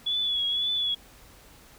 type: tone with vibrato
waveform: sine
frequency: 3400 Hz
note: G#7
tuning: 40 cents sharp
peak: -24 dBFS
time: 0.06-0.95 s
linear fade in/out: 10 ms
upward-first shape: triangle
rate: 1.9 Hz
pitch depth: 53 cents each way
effects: added 48 Hz sine -58 dBFS peak until 1.78 s + pink hiss -53 dBFS RMS until 1.78 s